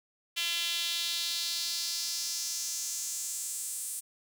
sawtooth tone with high-pass filter sweep, 340.4 Hz, F4, 44 cents flat, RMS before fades -34 dBFS, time 0.36-4.01 s, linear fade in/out 20 ms, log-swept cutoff 3000 to 9000 Hz, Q 2.8, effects none

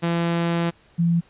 sawtooth / sine tone pair in turn, 169.5 / 169.5 Hz, E3 / E3, +49 / +49 cents, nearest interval unison, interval 0 cents, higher neither, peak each -16 dBFS, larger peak neither, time 0.02-0.71 / 0.98-1.21 s, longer first, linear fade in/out 20 ms, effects pink hiss -56 dBFS RMS until 1.29 s + resampled to 8000 Hz

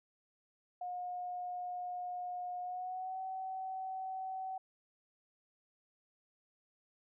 sine tone with pitch glide, 719 to 757.8 Hz, F#5 to F#5, -50 to +41 cents, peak -38 dBFS, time 0.81-4.58 s, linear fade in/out 5 ms, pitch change +91 cents, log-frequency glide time 2.61-3.2 s, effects none

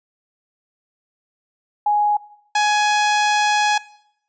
sine / sawtooth tone pair in turn, 832 / 837.3 Hz, G#5 / G#5, +3 / +14 cents, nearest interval unison, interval 11 cents, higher second, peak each -14 / -11 dBFS, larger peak second, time 1.86-2.17 / 2.55-3.78 s, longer second, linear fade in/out 5 ms, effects noise-tail reverb RT60 0.7 s tail -20 dB re dry + resampled to 16000 Hz

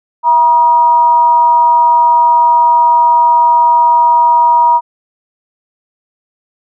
sine tone with amplitude modulation, 954 Hz, A#5, 40 cents sharp, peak -3 dBFS, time 0.23-4.81 s, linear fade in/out 50 ms, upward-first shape sine, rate 284 Hz, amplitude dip 40%, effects none

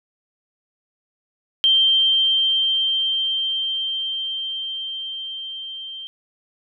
sine tone with level ramp, 3146 Hz, G7, 6 cents sharp, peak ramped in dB -12 to -31 dBFS, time 1.64-6.07 s, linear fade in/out 0 ms, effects none

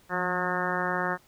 harmonic tone with a mistuned harmonic, 180.8 Hz, F#3, 40 cents flat, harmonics 1 / 2 / 3 / 4 / 5 / 6 / 7 / 8 / 9 / 10, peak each -35 / -35 / -35 / -35 / -35 / -35 / -35 / -35 / -35 / -35 dBFS, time 0.09-1.18 s, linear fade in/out 50 ms, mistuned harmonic 1, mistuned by -57 cents, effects pink hiss -60 dBFS RMS until 1.27 s

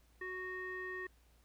square tone with low-pass filter, 370 Hz, F#4, in tune, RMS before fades -43 dBFS, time 0.21-1.07 s, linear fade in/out 5 ms, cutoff 1800 Hz, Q 7.9, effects added 58 Hz sine -65 dBFS peak until 1.44 s + pink hiss -72 dBFS RMS until 1.44 s

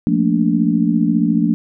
sine chord, Bb major seventh, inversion second, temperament just, 174.81 / 218.5 / 233.1 / 291.4 Hz, F3 / A3 / Bb3 / D4, +2 / -12 / 0 / -13 cents, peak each -18 dBFS, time 0.07-1.54 s, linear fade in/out 0 ms, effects none

